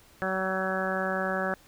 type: harmonic tone with a mistuned harmonic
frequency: 189.1 Hz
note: F#3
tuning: 38 cents sharp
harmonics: 1 / 2 / 3 / 4 / 5 / 6 / 7 / 8 / 9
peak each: -34 / -36 / -32 / -35 / -42 / -40 / -36 / -36 / -34 dBFS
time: 0.22-1.54 s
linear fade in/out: 0 ms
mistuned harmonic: 9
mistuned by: -22 cents
effects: pink hiss -57 dBFS RMS until 1.67 s